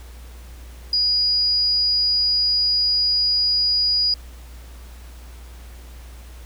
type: tone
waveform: sine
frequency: 4900 Hz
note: D#8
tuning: 27 cents flat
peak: -16 dBFS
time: 0.93-4.14 s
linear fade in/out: 2 ms
effects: added 60 Hz sine -37 dBFS peak until 6.45 s + pink hiss -48 dBFS RMS until 6.45 s